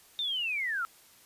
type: linear sweep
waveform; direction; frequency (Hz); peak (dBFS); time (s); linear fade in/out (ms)
sine; down; 3665 to 1295; -29; 0.19-0.85; 0
effects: white hiss -58 dBFS RMS until 1.25 s + resampled to 32000 Hz